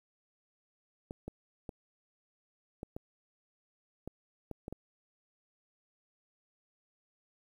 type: clicks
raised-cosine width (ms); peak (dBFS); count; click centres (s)
2; -27; 9; 1.109 / 1.28 / 1.692 / 2.831 / 2.965 / 4.076 / 4.513 / 4.681 / 4.726
effects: 10-bit